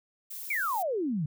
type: noise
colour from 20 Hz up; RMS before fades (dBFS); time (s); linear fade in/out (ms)
violet; -40; 0.3-0.83; 10
type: exponential sweep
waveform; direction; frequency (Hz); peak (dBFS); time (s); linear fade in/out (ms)
sine; down; 2393 to 140; -27; 0.5-1.26; 5
effects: none